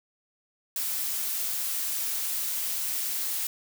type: noise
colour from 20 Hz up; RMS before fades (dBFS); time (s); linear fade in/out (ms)
blue; -30; 0.76-3.47; 2
effects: none